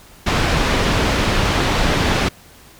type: low-pass noise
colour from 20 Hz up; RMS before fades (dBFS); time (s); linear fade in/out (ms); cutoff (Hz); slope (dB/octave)
pink; -17; 0.26-2.29; 10; 4200; 12
effects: pink hiss -45 dBFS RMS until 2.79 s